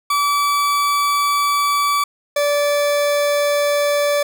40% pulse tone pair in turn, 1151 / 580.2 Hz, D6 / D5, -35 / -21 cents, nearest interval octave, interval 1186 cents, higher first, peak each -14 dBFS, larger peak neither, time 0.1-2.04 / 2.36-4.23 s, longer first, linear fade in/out 5 ms, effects none

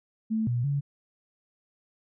sine tone with pitch steps, 220.5 / 120.8 / 141.7 Hz, A3 / B2 / C#3, +4 / -38 / +38 cents, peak -24 dBFS, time 0.3-0.81 s, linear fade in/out 20 ms, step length 170 ms, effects none

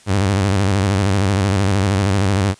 sawtooth tone with vibrato, 98 Hz, G2, in tune, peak -10 dBFS, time 0.06-2.55 s, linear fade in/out 50 ms, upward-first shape square, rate 13 Hz, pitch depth 82 cents each way, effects white hiss -48 dBFS RMS until 2.59 s + resampled to 22050 Hz

